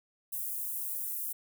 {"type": "high-pass noise", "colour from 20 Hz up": "white", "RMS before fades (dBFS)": -36, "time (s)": [0.32, 1.33], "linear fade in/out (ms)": 10, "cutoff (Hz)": 10000, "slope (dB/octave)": 24, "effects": []}